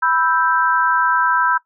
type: chord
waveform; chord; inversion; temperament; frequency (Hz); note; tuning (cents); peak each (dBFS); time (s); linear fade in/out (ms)
sine; E minor; second; equal; 987.8 / 1318.5 / 1568; B5 / E6 / G6; 0 / 0 / 0; -18; 0.02-1.58; 10
effects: noise-tail reverb RT60 0.1 s tail -18 dB re dry